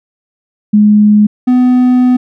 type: tone pair in turn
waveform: sine / triangle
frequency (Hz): 209.6 / 250.5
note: G#3 / B3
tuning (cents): +16 / +25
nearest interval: minor third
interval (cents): 309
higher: second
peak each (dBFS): -3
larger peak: neither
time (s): 0.73-1.27 / 1.47-2.17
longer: second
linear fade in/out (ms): 10
effects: none